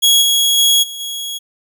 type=tone with level steps; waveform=sawtooth; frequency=3324 Hz; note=G#7; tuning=1 cent sharp; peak=-5 / -8 / -6 / -23 / -19 dBFS; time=0.02-1.39 s; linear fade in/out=20 ms; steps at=0.21 / 0.57 / 0.82 / 0.99 s; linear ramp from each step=20 ms; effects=none